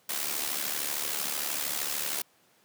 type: noise with amplitude modulation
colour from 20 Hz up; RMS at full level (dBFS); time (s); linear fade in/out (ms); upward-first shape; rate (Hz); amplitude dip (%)
white; -29; 0.09-2.22; 5; sine; 73.1; 65
effects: pink hiss -64 dBFS RMS until 2.64 s + high-pass 200 Hz 12 dB/octave